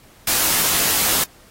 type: noise with comb filter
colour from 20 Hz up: white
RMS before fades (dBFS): -18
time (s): 0.27-1.24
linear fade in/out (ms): 5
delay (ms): 17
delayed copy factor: -0.75
effects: pink hiss -50 dBFS RMS until 1.5 s + AAC 48 kbps